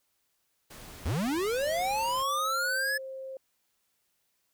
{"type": "noise", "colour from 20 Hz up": "pink", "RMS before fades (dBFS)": -47, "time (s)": [0.7, 2.23], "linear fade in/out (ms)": 10}
{"type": "linear sweep", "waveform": "square", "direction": "up", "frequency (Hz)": [58.27, 1733], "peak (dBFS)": -28, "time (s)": [1.05, 2.98], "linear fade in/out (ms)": 10}
{"type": "tone with pitch glide", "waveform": "sine", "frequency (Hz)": [535, 530.1], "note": ["C5", "C5"], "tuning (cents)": [38, 23], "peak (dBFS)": -37, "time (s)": [1.63, 3.37], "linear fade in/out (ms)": 2, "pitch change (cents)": -15, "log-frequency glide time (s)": [2.08, 2.84]}
{"effects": ["white hiss -75 dBFS RMS until 4.53 s"]}